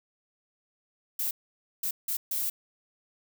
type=noise bursts at uneven times; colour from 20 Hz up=violet; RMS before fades=-30 dBFS; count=4; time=1.19-1.31 / 1.83-1.91 / 2.08-2.17 / 2.31-2.5 s; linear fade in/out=5 ms; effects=none